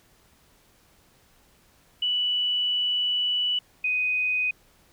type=tone pair in turn; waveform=sine; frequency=2960 / 2498 Hz; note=F#7 / D#7; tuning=0 / +6 cents; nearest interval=minor third; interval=294 cents; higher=first; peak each=-22 / -22 dBFS; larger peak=neither; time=2.02-3.59 / 3.84-4.51 s; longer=first; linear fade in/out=5 ms; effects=pink hiss -60 dBFS RMS until 4.92 s